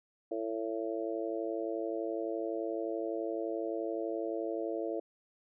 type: harmonic tone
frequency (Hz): 111.7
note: A2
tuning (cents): +27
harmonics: 3 / 4 / 5 / 6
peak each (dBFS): -37 / -38 / -39 / -40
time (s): 0.31-5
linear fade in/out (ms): 5
effects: none